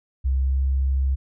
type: tone with pitch glide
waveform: sine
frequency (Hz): 66.1 to 66.95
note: C2 to C2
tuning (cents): +18 to +40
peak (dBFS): -18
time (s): 0.24-1.16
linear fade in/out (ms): 20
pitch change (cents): +22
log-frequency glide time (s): 0.39-0.59
effects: none